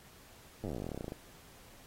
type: slowing click train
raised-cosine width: 2 ms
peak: -26 dBFS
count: 24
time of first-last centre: 0.64-1.121 s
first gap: 9 ms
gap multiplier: 1.07
effects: pink hiss -58 dBFS RMS until 1.86 s + AAC 48 kbps